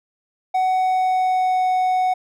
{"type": "tone with pitch glide", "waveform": "triangle", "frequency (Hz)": [747, 740.6], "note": ["F#5", "F#5"], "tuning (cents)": [16, 1], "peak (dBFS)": -14, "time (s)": [0.54, 2.14], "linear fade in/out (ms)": 10, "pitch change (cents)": -15, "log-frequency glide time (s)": [0.72, 1.68], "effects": []}